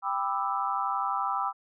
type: chord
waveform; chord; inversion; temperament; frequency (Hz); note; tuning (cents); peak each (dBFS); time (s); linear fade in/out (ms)
sine; E minor seventh; first; just; 791.1 / 988.9 / 1186.7 / 1318.5; G5 / B5 / D6 / E6; +16 / +2 / +18 / 0; -32; 0.02-1.53; 50
effects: none